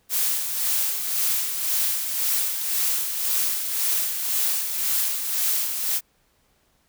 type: noise with tremolo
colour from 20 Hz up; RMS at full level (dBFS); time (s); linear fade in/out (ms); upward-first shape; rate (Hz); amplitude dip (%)
blue; -22; 0.09-6.01; 50; sine; 1.9; 50
effects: pink hiss -65 dBFS RMS until 6.88 s